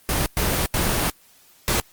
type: noise bursts at uneven times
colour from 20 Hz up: pink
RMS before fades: -21 dBFS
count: 4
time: 0.09-0.26 / 0.37-0.66 / 0.74-1.1 / 1.68-1.8 s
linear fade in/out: 0 ms
effects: white hiss -54 dBFS RMS until 1.92 s + Opus 24 kbps